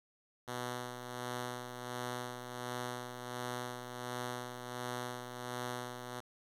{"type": "tone with tremolo", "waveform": "5% pulse", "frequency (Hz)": 123.5, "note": "B2", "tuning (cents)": 0, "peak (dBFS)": -26, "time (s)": [0.47, 6.21], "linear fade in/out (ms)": 20, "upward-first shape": "sine", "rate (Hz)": 1.4, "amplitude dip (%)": 55, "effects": ["resampled to 32000 Hz", "10-bit"]}